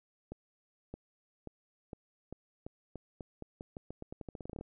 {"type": "accelerating click train", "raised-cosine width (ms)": 2, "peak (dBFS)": -29, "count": 24, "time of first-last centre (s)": [0.32, 4.611], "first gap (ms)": 620, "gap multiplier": 0.86, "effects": []}